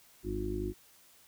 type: harmonic tone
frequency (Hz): 51.2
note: G#1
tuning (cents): -24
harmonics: 1 / 2 / 4 / 5 / 6 / 7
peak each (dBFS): -38 / -41 / -43 / -46 / -40 / -36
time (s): 0.23-0.74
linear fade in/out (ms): 50
effects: white hiss -61 dBFS RMS until 1.27 s